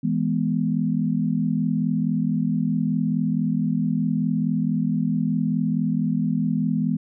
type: chord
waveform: sine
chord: E major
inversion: none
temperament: equal with one note detuned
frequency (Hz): 163.11 / 207.7 / 246.9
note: E3 / G#3 / B3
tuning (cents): -18 / 0 / 0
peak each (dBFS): -24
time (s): 0.03-6.97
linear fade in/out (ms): 10
effects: none